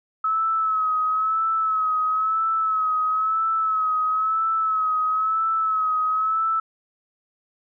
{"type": "tone with vibrato", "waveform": "sine", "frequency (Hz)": 1290, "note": "E6", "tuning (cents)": -38, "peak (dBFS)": -19, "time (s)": [0.24, 6.6], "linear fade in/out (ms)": 5, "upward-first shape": "sine", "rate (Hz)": 1, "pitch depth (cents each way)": 40, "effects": []}